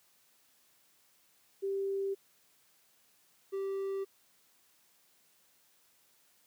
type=tone pair in turn; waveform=sine / triangle; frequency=392 / 390.1 Hz; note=G4 / G4; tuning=0 / -8 cents; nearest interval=unison; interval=8 cents; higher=first; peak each=-31 / -31 dBFS; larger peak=neither; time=1.62-2.15 / 3.52-4.05 s; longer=neither; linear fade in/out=20 ms; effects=white hiss -68 dBFS RMS until 6.46 s + high-pass 100 Hz 12 dB/octave